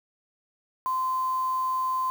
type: tone with quantisation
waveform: sine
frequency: 1035 Hz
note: C6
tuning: 19 cents flat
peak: -24 dBFS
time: 0.86-2.1 s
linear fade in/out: 0 ms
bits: 7
effects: none